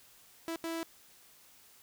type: tone bursts at uneven times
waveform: sawtooth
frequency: 329.6 Hz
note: E4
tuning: in tune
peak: -31 dBFS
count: 2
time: 0.48-0.56 / 0.64-0.83 s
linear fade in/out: 0 ms
effects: white hiss -60 dBFS RMS until 1.82 s